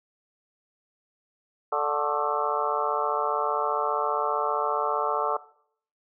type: harmonic tone with a mistuned harmonic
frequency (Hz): 146.83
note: D3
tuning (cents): 0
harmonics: 3 / 4 / 5 / 6 / 7 / 8 / 9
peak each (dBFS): -31 / -31 / -31 / -31 / -31 / -31 / -31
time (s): 1.72-5.37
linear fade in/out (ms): 5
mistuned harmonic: 7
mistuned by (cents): +85
effects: noise-tail reverb RT60 0.6 s tail -19 dB re dry